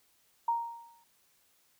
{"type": "tone with exponential decay", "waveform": "sine", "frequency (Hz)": 932.3, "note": "A#5", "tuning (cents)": 0, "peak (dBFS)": -24, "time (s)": [0.48, 1.04], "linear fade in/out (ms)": 5, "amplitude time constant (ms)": 120, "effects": ["white hiss -69 dBFS RMS until 1.79 s"]}